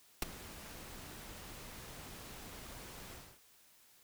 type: noise with ADSR envelope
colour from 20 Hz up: pink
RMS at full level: -31 dBFS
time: 0.22-3.4 s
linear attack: 3 ms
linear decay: 15 ms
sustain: -19 dB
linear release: 280 ms
effects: white hiss -65 dBFS RMS until 4.03 s